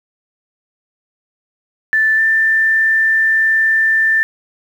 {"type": "tone pair in turn", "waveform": "sine", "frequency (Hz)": [1760, 1779.4], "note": ["A6", "A6"], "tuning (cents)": [0, 19], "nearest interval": "unison", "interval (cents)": 19, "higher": "second", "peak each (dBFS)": -10, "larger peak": "neither", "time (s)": [[1.93, 2.18], [2.18, 4.23]], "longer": "second", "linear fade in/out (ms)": 0, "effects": ["7-bit"]}